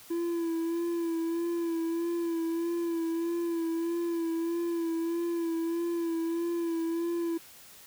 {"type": "tone with vibrato", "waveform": "triangle", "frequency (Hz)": 335.7, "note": "E4", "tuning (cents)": 32, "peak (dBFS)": -26, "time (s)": [0.1, 7.38], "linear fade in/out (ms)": 10, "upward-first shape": "sine", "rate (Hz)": 1.6, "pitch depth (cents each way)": 33, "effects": ["white hiss -52 dBFS RMS until 7.86 s"]}